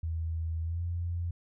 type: tone with pitch glide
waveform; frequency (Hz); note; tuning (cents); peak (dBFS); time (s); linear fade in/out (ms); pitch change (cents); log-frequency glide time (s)
sine; 81.5 to 86.2; E2 to F2; -19 to -22; -30; 0.03-1.31; 5; +97; 0.63-0.82
effects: none